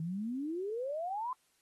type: exponential sweep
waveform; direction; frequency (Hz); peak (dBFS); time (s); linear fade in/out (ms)
sine; up; 155.56 to 1046.5; -34; 0-1.33; 2
effects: white hiss -73 dBFS RMS until 1.61 s + AAC 32 kbps